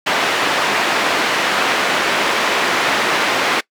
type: band-pass noise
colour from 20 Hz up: white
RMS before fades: -17 dBFS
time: 0.06-3.61 s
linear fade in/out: 10 ms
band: 270 to 2300 Hz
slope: 12 dB/octave
effects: noise-tail reverb RT60 0.1 s tail -22 dB re dry